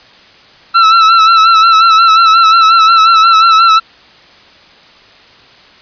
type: tone with vibrato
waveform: 45% pulse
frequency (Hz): 1330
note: E6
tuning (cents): +15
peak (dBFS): -3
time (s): 0.74-3.8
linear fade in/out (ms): 20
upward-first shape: sine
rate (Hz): 5.6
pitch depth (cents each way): 46
effects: white hiss -40 dBFS RMS until 5.81 s + resampled to 11025 Hz